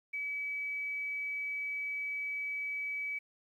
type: tone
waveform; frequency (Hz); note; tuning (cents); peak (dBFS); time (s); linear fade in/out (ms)
sine; 2286; D7; -47; -34; 0.13-3.19; 10
effects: 11-bit